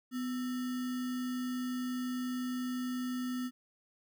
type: tone with sample-and-hold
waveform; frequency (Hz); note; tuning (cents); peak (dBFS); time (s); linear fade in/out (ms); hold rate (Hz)
sine; 250.7; B3; +26; -33; 0.11-3.51; 50; 1575
effects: none